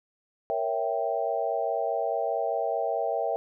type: chord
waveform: sine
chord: A# diminished seventh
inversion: none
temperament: equal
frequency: 466.2 / 554.4 / 659.3 / 784 Hz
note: A#4 / C#5 / E5 / G5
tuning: 0 / 0 / 0 / 0 cents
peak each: -32 / -32 / -29 / -31 dBFS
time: 0.5-3.36 s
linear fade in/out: 0 ms
effects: none